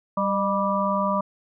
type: harmonic tone with a mistuned harmonic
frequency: 196 Hz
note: G3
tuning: in tune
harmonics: 1 / 3 / 5 / 6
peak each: -26 / -26 / -26 / -26 dBFS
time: 0.17-1.21 s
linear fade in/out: 5 ms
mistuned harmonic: 3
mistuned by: +50 cents
effects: none